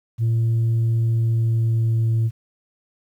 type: tone with pitch glide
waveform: sine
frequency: 114.4 to 113.22 Hz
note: A#2 to A2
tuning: -32 to +50 cents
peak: -14 dBFS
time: 0.18-2.31 s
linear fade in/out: 50 ms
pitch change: -18 cents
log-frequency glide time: 1.07-2.15 s
effects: tanh soft clip ceiling -15 dBFS + 9-bit